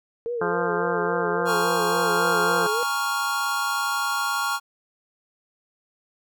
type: tone with vibrato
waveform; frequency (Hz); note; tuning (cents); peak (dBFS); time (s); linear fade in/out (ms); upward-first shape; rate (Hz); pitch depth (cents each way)
sine; 452.1; A4; +47; -25; 0.26-2.83; 0; sine; 3.6; 120
type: harmonic tone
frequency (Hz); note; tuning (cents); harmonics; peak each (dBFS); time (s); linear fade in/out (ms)
174.5; F3; -1; 1 / 2 / 3 / 4 / 5 / 6 / 7 / 8 / 9; -32 / -32 / -32 / -32 / -32 / -32 / -32 / -32 / -32; 0.41-2.67; 5
type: chord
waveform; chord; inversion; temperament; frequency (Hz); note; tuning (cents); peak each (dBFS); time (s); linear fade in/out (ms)
square; Bb minor seventh; third; equal; 830.6 / 932.3 / 1108.7 / 1396.9; Ab5 / Bb5 / Db6 / F6; 0 / 0 / 0 / 0; -33 / -33 / -28 / -27; 1.45-4.6; 50
effects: none

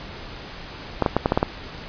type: clicks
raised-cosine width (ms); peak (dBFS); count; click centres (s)
1; -3; 7; 1.023 / 1.062 / 1.166 / 1.259 / 1.321 / 1.375 / 1.429
effects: pink hiss -37 dBFS RMS until 1.88 s + resampled to 11025 Hz

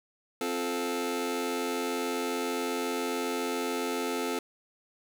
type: chord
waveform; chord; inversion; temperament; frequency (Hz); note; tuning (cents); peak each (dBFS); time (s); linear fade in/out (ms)
sawtooth; F major; second; just; 261.9 / 349.2 / 436.5; C4 / F4 / A4; +2 / 0 / -14; -30 / -31 / -29; 0.41-4.39; 2
effects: none

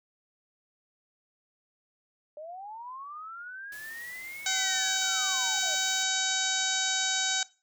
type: linear two-way sweep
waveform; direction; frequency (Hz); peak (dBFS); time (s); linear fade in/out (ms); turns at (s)
sine; up then down; 587.3 to 2221 to 587.3; -39; 2.37-5.75; 2; 4.43
type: noise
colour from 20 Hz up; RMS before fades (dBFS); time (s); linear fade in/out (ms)
white; -49; 3.72-6.03; 2
type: harmonic tone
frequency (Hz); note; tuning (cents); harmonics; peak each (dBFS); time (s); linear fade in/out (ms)
761; F#5; +48; 1 / 2 / 3 / 4 / 5 / 6 / 7 / 8 / 9 / 10; -38 / -33 / -39 / -38 / -33 / -38 / -39 / -34 / -34 / -39; 4.46-7.43; 2
effects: noise-tail reverb RT60 0.3 s tail -19 dB re dry

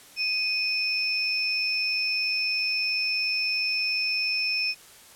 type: tone pair together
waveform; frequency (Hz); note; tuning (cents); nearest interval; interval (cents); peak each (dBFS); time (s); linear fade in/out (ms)
sine; 2500 / 5297; D#7 / E8; +8 / +8; octave + minor second; 1300; -26 / -27; 0.16-4.75; 50
effects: white hiss -50 dBFS RMS until 5.15 s + low-pass 12000 Hz 12 dB/octave

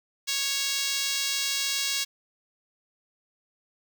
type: tone with high-pass filter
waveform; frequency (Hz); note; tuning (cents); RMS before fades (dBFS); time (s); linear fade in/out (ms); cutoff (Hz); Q
5% pulse; 553; C#5; -4; -28; 0.27-2.05; 20; 2400; 0.64
effects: none

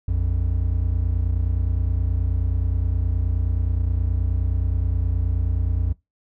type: tone pair together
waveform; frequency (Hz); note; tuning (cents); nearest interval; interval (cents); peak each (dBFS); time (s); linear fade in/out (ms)
triangle; 59.2 / 88.7; A#1 / F2; +27 / +27; perfect fifth; 700; -20; 0.08-5.93; 5
effects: noise-tail reverb RT60 0.2 s tail -21 dB re dry

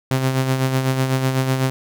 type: tone with tremolo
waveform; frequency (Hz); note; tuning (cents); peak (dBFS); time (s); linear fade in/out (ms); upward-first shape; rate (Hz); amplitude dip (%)
sawtooth; 131.5; C3; +9; -11; 0.11-1.7; 0; sine; 8; 50
effects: none

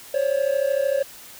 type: tone pair together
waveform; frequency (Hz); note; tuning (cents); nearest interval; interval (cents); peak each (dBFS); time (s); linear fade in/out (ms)
triangle; 536 / 569.2; C5 / C#5; +42 / +46; minor second; 104; -20; 0.14-1.03; 5
effects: white hiss -43 dBFS RMS until 1.39 s

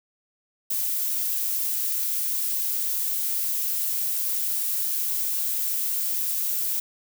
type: noise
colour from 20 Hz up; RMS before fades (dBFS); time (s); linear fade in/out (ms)
violet; -26; 0.7-6.8; 5
effects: none

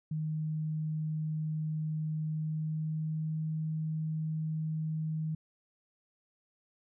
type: tone with pitch glide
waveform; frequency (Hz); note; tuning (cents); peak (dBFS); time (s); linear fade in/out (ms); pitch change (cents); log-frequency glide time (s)
sine; 155.56 to 157.19; D#3 to D#3; 0 to +18; -31; 0.11-5.35; 5; +18; 2.26-3.44
effects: none

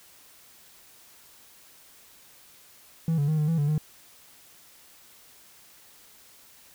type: tone with pitch steps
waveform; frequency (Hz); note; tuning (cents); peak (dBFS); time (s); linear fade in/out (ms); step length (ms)
triangle; 163.3 / 143.4 / 155.8 / 151.1 / 164.6 / 145.1 / 152.7; E3 / D3 / D#3 / D3 / E3 / D3 / D#3; -16 / -41 / +3 / +50 / -2 / -21 / -32; -19; 3.08-3.78; 2; 100
effects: tanh soft clip ceiling -15 dBFS + white hiss -54 dBFS RMS until 6.74 s

